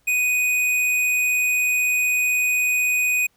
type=tone with hard clipping; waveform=triangle; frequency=2489 Hz; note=D#7; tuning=in tune; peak=-19 dBFS; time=0.07-3.27 s; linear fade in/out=10 ms; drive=17 dB; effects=pink hiss -64 dBFS RMS until 3.36 s